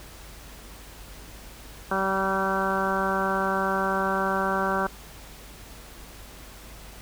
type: harmonic tone with a mistuned harmonic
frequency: 192.3 Hz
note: G3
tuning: 33 cents flat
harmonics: 1 / 2 / 3 / 4 / 5 / 6 / 7 / 8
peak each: -31 / -31 / -31 / -31 / -31 / -31 / -31 / -31 dBFS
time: 1.91-4.87 s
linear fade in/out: 5 ms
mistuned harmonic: 7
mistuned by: +24 cents
effects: added 50 Hz sine -46 dBFS peak until 7.01 s + pink hiss -46 dBFS RMS until 7.01 s